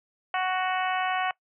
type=harmonic tone; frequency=371 Hz; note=F#4; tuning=5 cents sharp; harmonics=2 / 3 / 4 / 5 / 6 / 7 / 8; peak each=-27 / -31 / -33 / -35 / -37 / -38 / -39 dBFS; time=0.34-1.31 s; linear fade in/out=2 ms; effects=noise-tail reverb RT60 0.1 s tail -22 dB re dry